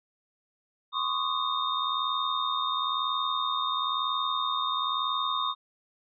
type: tone cluster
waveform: sine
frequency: 1033 / 1114 / 1235 / 3668 Hz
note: C6 / C#6 / D#6 / A#7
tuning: -22 / +8 / -13 / -29 cents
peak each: -33 / -31 / -33 / -31 dBFS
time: 0.92-5.55 s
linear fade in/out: 50 ms
effects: none

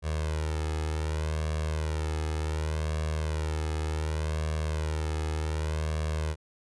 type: tone with flanger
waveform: sawtooth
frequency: 77.78 Hz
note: D#2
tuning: in tune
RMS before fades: -30 dBFS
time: 0.02-6.36 s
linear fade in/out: 50 ms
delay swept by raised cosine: 1.8 to 2.36 ms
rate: 0.67 Hz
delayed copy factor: +0.8
effects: resampled to 24000 Hz

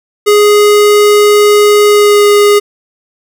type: tone with pitch glide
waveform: square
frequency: 415.3 to 411.7 Hz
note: G#4 to G#4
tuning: 0 to -15 cents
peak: -4 dBFS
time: 0.26-2.6 s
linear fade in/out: 20 ms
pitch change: -15 cents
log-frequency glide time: 1.86-2.26 s
effects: none

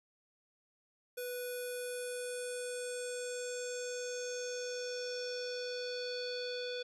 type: tone with low-pass filter sweep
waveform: square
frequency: 493.9 Hz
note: B4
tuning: in tune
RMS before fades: -40 dBFS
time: 1.17-6.83 s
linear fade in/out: 10 ms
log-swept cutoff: 12000 to 4000 Hz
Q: 5.7
effects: none

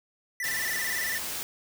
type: tone with vibrato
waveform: square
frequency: 1882 Hz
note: A#6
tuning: 16 cents sharp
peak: -30 dBFS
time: 0.4-1.18 s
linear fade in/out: 2 ms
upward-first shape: square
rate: 18 Hz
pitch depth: 81 cents each way
type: noise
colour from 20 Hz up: white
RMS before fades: -34 dBFS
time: 0.44-1.43 s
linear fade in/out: 0 ms
effects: none

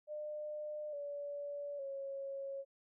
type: tone with pitch steps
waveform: sine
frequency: 602 / 574.8 / 548.9 Hz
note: D5 / D5 / C#5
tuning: +43 / -37 / -17 cents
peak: -40 dBFS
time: 0.07-2.65 s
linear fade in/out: 50 ms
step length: 860 ms
effects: none

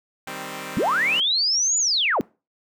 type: chord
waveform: 5% pulse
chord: C minor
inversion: first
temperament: equal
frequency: 155.56 / 196 / 261.6 Hz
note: Eb3 / G3 / C4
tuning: 0 / 0 / 0 cents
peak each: -26 / -25 / -23 dBFS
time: 0.27-1.2 s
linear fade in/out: 2 ms
type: linear two-way sweep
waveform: sine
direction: up then down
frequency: 155.56 to 7040 to 157.6 Hz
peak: -18 dBFS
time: 0.77-2.21 s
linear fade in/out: 0 ms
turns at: 1.78 s
effects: noise-tail reverb RT60 0.3 s tail -24 dB re dry

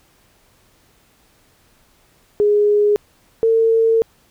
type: tone pair in turn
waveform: sine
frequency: 414.9 / 451.8 Hz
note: G#4 / A4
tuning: -2 / +46 cents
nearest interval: minor second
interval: 148 cents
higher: second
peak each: -11 dBFS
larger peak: neither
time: 2.4-2.96 / 3.43-4.02 s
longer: second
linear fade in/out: 0 ms
effects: pink hiss -56 dBFS RMS until 4.3 s

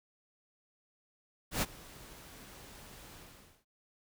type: noise with ADSR envelope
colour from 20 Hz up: pink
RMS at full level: -30 dBFS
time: 1.51-3.65 s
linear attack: 110 ms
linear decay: 33 ms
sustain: -22 dB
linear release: 510 ms
effects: none

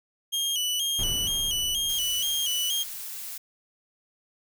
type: tone with vibrato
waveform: sawtooth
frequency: 3094 Hz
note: G7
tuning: 23 cents flat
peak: -22 dBFS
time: 0.32-2.84 s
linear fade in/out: 20 ms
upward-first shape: square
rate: 2.1 Hz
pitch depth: 72 cents each way
type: noise with exponential decay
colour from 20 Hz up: brown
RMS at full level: -31 dBFS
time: 0.99-3.16 s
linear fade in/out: 0 ms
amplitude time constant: 470 ms
type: noise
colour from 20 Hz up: blue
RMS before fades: -37 dBFS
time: 1.89-3.38 s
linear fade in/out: 5 ms
effects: none

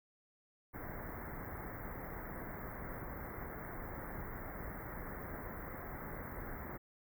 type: band-stop noise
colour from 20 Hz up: pink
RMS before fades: -45 dBFS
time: 0.73-6.78 s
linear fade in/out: 20 ms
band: 2100 to 14000 Hz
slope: 96 dB/octave
effects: none

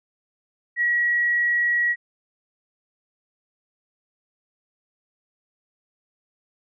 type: tone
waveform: sine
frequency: 1916 Hz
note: A#6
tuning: 47 cents sharp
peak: -18 dBFS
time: 0.76-1.96 s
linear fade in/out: 50 ms
effects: none

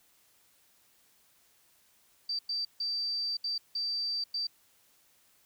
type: tone bursts at uneven times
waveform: sine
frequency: 4660 Hz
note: D8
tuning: 14 cents flat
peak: -30 dBFS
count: 6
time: 2.29-2.39 / 2.49-2.65 / 2.8-3.37 / 3.44-3.58 / 3.75-4.24 / 4.34-4.47 s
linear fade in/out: 5 ms
effects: white hiss -66 dBFS RMS until 5.45 s

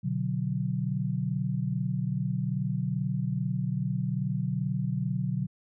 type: chord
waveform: sine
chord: B minor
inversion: none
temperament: equal with one note detuned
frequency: 124.4 / 146.83 / 185 Hz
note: B2 / D3 / F#3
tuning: +13 / 0 / 0 cents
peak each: -31 dBFS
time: 0.03-5.47 s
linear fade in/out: 20 ms
effects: none

